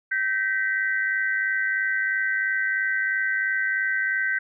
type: tone cluster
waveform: sine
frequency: 1548 / 1903 / 2006 Hz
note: G6 / A#6 / B6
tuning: -22 / +35 / +26 cents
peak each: -23 / -29 / -30 dBFS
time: 0.11-4.39 s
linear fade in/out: 10 ms
effects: none